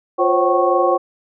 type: tone cluster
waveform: sine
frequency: 352 / 522 / 546 / 762 / 1101 Hz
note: F4 / C5 / C#5 / G5 / C#6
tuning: +14 / -4 / -26 / -49 / -12 cents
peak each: -19 dBFS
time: 0.18-0.98 s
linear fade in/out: 20 ms
effects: none